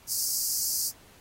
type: high-pass noise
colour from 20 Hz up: pink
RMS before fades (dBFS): -29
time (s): 0.07-0.92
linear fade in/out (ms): 50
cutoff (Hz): 4600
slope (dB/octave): 96
effects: pink hiss -56 dBFS RMS until 1.2 s + AAC 48 kbps